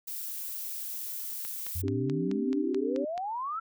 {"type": "noise", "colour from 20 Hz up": "violet", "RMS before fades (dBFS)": -37, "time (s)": [0.07, 1.82], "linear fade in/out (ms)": 10}
{"type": "click train", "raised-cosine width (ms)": 0.2, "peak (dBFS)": -25, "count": 9, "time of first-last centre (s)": [1.45, 3.178], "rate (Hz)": 4.63}
{"type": "exponential sweep", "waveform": "sine", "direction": "up", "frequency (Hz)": [83.4, 1364], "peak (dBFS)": -31, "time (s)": [1.75, 3.6], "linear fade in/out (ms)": 10}
{"type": "chord", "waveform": "sine", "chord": "C suspended second", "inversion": "none", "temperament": "equal", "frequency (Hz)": [261.6, 293.7, 392], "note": ["C4", "D4", "G4"], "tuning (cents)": [0, 0, 0], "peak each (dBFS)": -33, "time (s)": [1.83, 3.05], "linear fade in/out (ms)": 10}
{"effects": []}